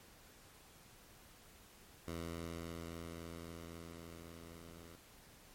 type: tone with level ramp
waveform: 10% pulse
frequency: 83.7 Hz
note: E2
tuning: 27 cents sharp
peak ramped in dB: -33 to -46 dBFS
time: 2.07-4.96 s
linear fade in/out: 10 ms
effects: pink hiss -61 dBFS RMS until 5.54 s + MP3 64 kbps